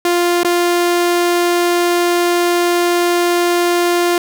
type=tone with dropouts; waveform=sawtooth; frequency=349.2 Hz; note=F4; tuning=in tune; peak=-8 dBFS; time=0.05-4.18 s; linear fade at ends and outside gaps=2 ms; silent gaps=0.433-0.447 s; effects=none